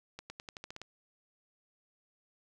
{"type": "accelerating click train", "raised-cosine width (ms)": 0.2, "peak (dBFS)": -26, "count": 9, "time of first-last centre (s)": [0.19, 0.816], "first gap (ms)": 110, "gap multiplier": 0.9, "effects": []}